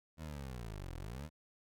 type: linear two-way sweep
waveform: 20% pulse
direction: down then up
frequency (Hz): 81.9 to 40.21 to 81.9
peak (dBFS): -38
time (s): 0.17-1.3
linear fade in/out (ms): 50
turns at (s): 0.96
effects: none